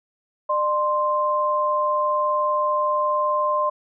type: tone pair together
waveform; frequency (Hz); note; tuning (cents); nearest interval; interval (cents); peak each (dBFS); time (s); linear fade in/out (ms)
sine; 601.5 / 1046.5; D5 / C6; +41 / 0; minor seventh; 959; -23 / -20; 0.49-3.7; 10
effects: none